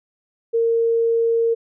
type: tone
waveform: sine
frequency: 460 Hz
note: A#4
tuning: 23 cents flat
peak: -15 dBFS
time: 0.53-1.55 s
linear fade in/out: 20 ms
effects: none